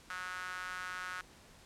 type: tone with high-pass filter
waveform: sawtooth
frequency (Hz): 182.8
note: F#3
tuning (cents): -21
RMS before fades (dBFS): -42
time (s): 0.1-1.21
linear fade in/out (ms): 2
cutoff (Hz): 1400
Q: 4.8
effects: pink hiss -59 dBFS RMS until 1.65 s + low-pass 10000 Hz 12 dB/octave